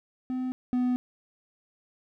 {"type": "tone pair in turn", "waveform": "triangle", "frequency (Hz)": [255.4, 249.3], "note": ["C4", "B3"], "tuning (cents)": [-42, 16], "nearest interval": "unison", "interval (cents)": 42, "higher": "first", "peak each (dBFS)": [-26, -21], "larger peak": "second", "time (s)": [[0.3, 0.52], [0.73, 0.96]], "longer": "second", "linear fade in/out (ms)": 0, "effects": []}